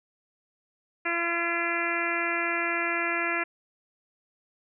harmonic tone, 340.5 Hz, F4, 44 cents flat, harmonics 1 / 2 / 3 / 4 / 5 / 6 / 7 / 8, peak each -34 / -35 / -37 / -33 / -32 / -32 / -32 / -38 dBFS, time 1.05-3.44 s, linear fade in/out 10 ms, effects none

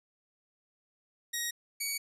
10% pulse tone pair in turn, 1887 / 2256 Hz, A#6 / C#7, +21 / +30 cents, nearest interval minor third, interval 309 cents, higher second, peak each -23 dBFS, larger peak neither, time 1.33-1.51 / 1.8-1.98 s, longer neither, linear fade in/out 10 ms, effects resampled to 32000 Hz

